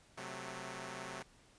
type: chord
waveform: 5% pulse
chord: F# diminished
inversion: second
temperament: equal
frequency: 130.81 / 185 / 220 Hz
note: C3 / F#3 / A3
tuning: 0 / 0 / 0 cents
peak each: -36 / -36 / -38 dBFS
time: 0.17-1.23 s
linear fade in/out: 10 ms
effects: pink hiss -65 dBFS RMS until 1.58 s + resampled to 22050 Hz